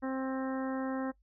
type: harmonic tone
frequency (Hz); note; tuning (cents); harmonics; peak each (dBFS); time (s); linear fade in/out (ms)
263.8; C4; +14; 1 / 2 / 3 / 4 / 5 / 6 / 7; -33 / -39 / -43 / -45 / -47 / -49 / -50; 0.02-1.12; 20
effects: noise-tail reverb RT60 0.1 s tail -19 dB re dry + added 50 Hz sine -65 dBFS peak until 1.22 s